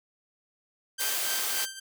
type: tone with tremolo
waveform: 10% pulse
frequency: 1567 Hz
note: G6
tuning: 1 cent flat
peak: -22 dBFS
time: 0.98-1.8 s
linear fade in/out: 10 ms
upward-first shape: triangle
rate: 3.6 Hz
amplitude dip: 80%
type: noise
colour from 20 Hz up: white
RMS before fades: -30 dBFS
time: 0.99-1.66 s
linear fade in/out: 20 ms
effects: high-pass 400 Hz 12 dB/octave